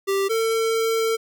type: tone pair in turn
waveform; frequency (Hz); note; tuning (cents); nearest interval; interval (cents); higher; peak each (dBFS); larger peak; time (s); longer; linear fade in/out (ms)
square; 392 / 450.5; G4 / A4; 0 / +41; major second; 241; second; -20; neither; 0.07-0.29 / 0.29-1.17; second; 20
effects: none